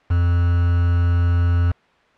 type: tone with quantisation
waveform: triangle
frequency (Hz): 86.8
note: F2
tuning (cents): -10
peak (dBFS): -12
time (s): 0.1-1.72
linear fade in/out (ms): 10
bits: 5
effects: white hiss -55 dBFS RMS until 2.17 s + low-pass 2000 Hz 12 dB/octave